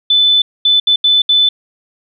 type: tone bursts at uneven times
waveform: sine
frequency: 3507 Hz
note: A7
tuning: 6 cents flat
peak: -7 dBFS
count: 5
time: 0.1-0.42 / 0.65-0.8 / 0.87-0.96 / 1.04-1.22 / 1.29-1.49 s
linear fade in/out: 5 ms
effects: none